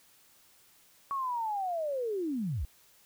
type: linear sweep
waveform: sine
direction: down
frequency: 1126 to 51.3 Hz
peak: -30 dBFS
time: 1.11-2.65 s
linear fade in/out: 0 ms
effects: white hiss -62 dBFS RMS until 3.05 s